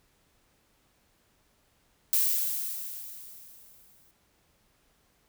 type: noise with exponential decay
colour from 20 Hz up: violet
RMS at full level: -23 dBFS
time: 2.13-4.11 s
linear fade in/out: 0 ms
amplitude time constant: 430 ms
effects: pink hiss -68 dBFS RMS until 5.28 s